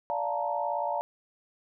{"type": "chord", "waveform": "sine", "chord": "Bb major seventh", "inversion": "first", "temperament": "just", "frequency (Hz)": [582.7, 699.2, 874.1, 932.3], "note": ["D5", "F5", "A5", "Bb5"], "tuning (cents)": [-14, 2, -12, 0], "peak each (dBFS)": -33, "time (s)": [0.1, 1.01], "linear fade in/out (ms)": 0, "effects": []}